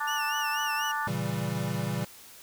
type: harmonic tone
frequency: 294.2 Hz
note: D4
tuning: 3 cents sharp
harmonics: 3 / 4 / 5 / 6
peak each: -32 / -33 / -34 / -35 dBFS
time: 0-1.08 s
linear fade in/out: 10 ms
type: tone with vibrato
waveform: 30% pulse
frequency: 2794 Hz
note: F7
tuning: in tune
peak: -30 dBFS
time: 0.07-0.92 s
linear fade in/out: 10 ms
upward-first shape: sine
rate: 4.1 Hz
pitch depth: 100 cents each way
type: chord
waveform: square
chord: A# diminished seventh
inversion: none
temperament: equal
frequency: 116.54 / 138.59 / 164.81 / 196 Hz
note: A#2 / C#3 / E3 / G3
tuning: 0 / 0 / 0 / 0 cents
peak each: -35 dBFS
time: 1.07-2.05 s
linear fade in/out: 5 ms
effects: white hiss -50 dBFS RMS until 2.42 s